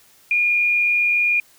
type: tone with frequency modulation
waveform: sine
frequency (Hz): 2427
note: D#7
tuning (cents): -44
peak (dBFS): -15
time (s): 0.31-1.4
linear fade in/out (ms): 2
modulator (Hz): 84.8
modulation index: 0.36
effects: white hiss -53 dBFS RMS until 1.58 s